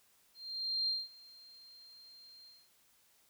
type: tone with ADSR envelope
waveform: sine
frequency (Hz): 4186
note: C8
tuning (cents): 0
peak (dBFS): -30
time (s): 0.34-2.7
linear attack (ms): 540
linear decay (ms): 200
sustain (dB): -24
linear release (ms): 240
effects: white hiss -69 dBFS RMS until 3.29 s